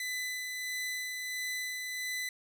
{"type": "tone with tremolo", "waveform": "sawtooth", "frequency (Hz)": 2004, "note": "B6", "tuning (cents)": 25, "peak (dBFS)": -30, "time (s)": [0, 2.29], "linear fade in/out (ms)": 2, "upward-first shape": "sine", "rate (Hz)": 1.5, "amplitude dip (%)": 30, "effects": []}